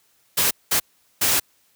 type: noise bursts at uneven times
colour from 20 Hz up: white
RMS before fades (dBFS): -19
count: 3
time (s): 0.37-0.51 / 0.71-0.8 / 1.21-1.4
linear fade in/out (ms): 10
effects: white hiss -62 dBFS RMS until 1.75 s + high-pass 60 Hz 12 dB/octave